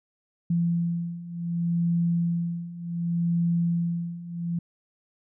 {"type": "beating tone pair", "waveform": "sine", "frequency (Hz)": [170, 170.67], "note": ["F3", "F3"], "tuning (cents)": [-46, -40], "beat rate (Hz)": 0.67, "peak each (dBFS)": [-28, -25], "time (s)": [0.5, 4.59], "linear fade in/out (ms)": 5, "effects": []}